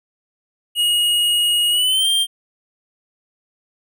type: tone with pitch glide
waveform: square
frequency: 2881 to 3178 Hz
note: F#7 to G7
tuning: -47 to +23 cents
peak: -15 dBFS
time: 0.75-2.27 s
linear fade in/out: 50 ms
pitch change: +170 cents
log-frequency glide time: 1.7-2.08 s
effects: none